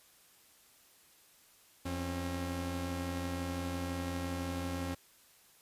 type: tone pair together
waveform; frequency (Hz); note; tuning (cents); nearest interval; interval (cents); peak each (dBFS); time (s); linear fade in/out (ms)
sawtooth; 85.8 / 269.5; F2 / C#4; -30 / -49; octave + minor sixth; 1981; -34 / -34; 1.85-4.95; 10
effects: white hiss -63 dBFS RMS until 5.61 s + resampled to 32000 Hz